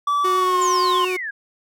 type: tone with pitch glide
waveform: triangle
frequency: 1154 to 1052.1 Hz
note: D6 to C6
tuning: -31 to +9 cents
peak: -15 dBFS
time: 0.07-1.05 s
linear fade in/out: 5 ms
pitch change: -160 cents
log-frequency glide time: 0.33-0.65 s
type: tone with vibrato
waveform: 45% pulse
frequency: 367.5 Hz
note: F#4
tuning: 12 cents flat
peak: -22 dBFS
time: 0.24-1.17 s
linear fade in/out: 10 ms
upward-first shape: sine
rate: 8.5 Hz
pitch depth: 8 cents each way
type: exponential sweep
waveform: sine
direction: down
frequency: 7380 to 1589 Hz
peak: -25 dBFS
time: 0.61-1.31 s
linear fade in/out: 10 ms
effects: none